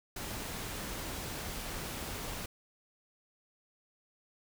pink noise, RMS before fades -40 dBFS, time 0.16-2.46 s, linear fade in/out 5 ms, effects none

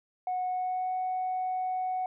sine tone with pitch glide, 734 to 741.7 Hz, F#5 to F#5, -14 to +4 cents, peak -27 dBFS, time 0.27-2.06 s, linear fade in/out 2 ms, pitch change +18 cents, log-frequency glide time 0.49-0.93 s, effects tanh soft clip ceiling -25 dBFS

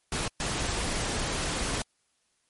pink noise bursts at uneven times, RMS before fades -30 dBFS, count 2, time 0.12-0.28 / 0.4-1.82 s, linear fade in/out 2 ms, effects white hiss -72 dBFS RMS until 2.49 s + MP3 48 kbps

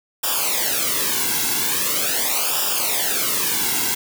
white noise with flanger, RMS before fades -21 dBFS, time 0.23-3.95 s, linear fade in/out 10 ms, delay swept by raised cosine 0.47 to 1.67 ms, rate 0.42 Hz, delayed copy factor -0.85, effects none

